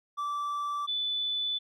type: tone pair in turn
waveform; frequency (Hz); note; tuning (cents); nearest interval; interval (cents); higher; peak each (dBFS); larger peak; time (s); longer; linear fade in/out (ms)
triangle / sine; 1164 / 3488; D6 / A7; -16 / -16; octave + perfect fifth; 1900; second; -28; neither; 0.17-0.87 / 0.87-1.59; second; 20
effects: none